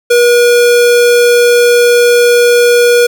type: tone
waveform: square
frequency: 481 Hz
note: B4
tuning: 46 cents flat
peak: -5 dBFS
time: 0.1-3.07 s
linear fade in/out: 10 ms
effects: 7-bit